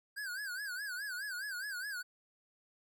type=tone with vibrato; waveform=square; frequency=1564 Hz; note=G6; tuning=4 cents flat; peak=-39 dBFS; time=0.16-2.03 s; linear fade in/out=20 ms; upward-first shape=sine; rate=4.8 Hz; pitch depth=150 cents each way; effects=none